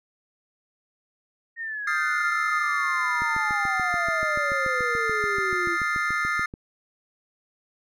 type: exponential sweep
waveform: sine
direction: down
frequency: 1864.7 to 334.5 Hz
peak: -29 dBFS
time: 1.56-5.78 s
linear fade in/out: 50 ms
type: chord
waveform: triangle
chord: F dominant seventh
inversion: third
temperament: equal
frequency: 1244.5 / 1396.9 / 1760 / 2093 Hz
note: Eb6 / F6 / A6 / C7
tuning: 0 / 0 / 0 / 0 cents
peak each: -27 dBFS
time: 1.87-6.46 s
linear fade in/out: 5 ms
type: click train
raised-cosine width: 3 ms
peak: -24 dBFS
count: 24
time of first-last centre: 3.22-6.539 s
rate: 6.93 Hz
effects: none